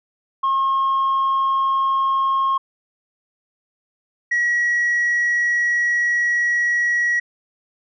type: tone pair in turn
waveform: sine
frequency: 1078 / 1916.9 Hz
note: C#6 / A#6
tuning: -49 / +48 cents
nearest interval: minor seventh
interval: 997 cents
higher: second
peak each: -14 dBFS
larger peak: neither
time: 0.43-2.58 / 4.31-7.2 s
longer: second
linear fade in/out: 10 ms
effects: tanh soft clip ceiling -14 dBFS

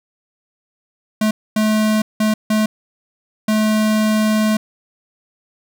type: tone bursts at uneven times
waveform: square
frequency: 215.6 Hz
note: A3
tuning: 35 cents flat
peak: -14 dBFS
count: 5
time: 1.21-1.31 / 1.56-2.02 / 2.2-2.34 / 2.5-2.66 / 3.48-4.57 s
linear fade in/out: 5 ms
effects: none

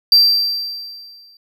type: tone with exponential decay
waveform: triangle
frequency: 4699 Hz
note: D8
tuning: in tune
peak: -4 dBFS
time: 0.12-1.37 s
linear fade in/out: 2 ms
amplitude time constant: 270 ms
effects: none

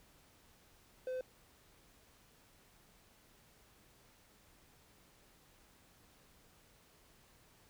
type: tone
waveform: triangle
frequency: 512 Hz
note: C5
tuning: 38 cents flat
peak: -35 dBFS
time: 1.07-1.21 s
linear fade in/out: 2 ms
effects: pink hiss -66 dBFS RMS until 7.69 s

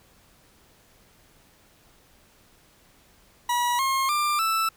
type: tone with pitch steps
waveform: 40% pulse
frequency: 967 / 1073 / 1190.5 / 1321 Hz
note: B5 / C6 / D6 / E6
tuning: -37 / +43 / +23 / +3 cents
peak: -21 dBFS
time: 3.49-4.69 s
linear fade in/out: 5 ms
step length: 300 ms
effects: pink hiss -58 dBFS RMS until 4.76 s

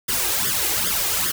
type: noise with flanger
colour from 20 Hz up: white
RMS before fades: -22 dBFS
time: 0.08-1.32 s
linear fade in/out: 10 ms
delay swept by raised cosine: 0.59 to 2.49 ms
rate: 2.5 Hz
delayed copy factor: +0.85
effects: none

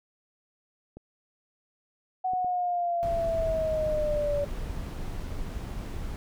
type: clicks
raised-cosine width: 2 ms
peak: -30 dBFS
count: 3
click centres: 0.97 / 2.335 / 2.446 s
type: linear sweep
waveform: sine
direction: down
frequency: 745 to 572 Hz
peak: -25 dBFS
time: 2.24-4.45 s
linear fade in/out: 10 ms
type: noise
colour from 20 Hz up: brown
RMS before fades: -34 dBFS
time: 3.03-6.16 s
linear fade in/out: 0 ms
effects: none

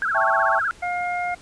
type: tone with vibrato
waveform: sine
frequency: 1468 Hz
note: F#6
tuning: 14 cents flat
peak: -20 dBFS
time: 0.02-0.71 s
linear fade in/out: 0 ms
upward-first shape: sine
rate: 16 Hz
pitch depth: 210 cents each way
type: chord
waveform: sine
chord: A dominant seventh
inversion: second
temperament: equal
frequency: 659.3 / 784 / 880 / 1108.7 Hz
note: E5 / G5 / A5 / C#6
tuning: 0 / 0 / 0 / 0 cents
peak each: -24 dBFS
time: 0.14-0.6 s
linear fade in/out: 20 ms
type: harmonic tone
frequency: 710 Hz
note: F5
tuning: 28 cents sharp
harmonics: 1 / 2 / 3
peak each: -24 / -32 / -29 dBFS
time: 0.82-1.35 s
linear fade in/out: 10 ms
effects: pink hiss -48 dBFS RMS until 1.41 s + resampled to 22050 Hz

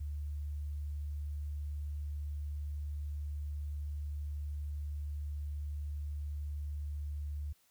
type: tone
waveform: sine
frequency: 73.42 Hz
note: D2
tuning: in tune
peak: -36 dBFS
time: 0-7.53 s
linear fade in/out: 10 ms
effects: white hiss -70 dBFS RMS until 7.7 s

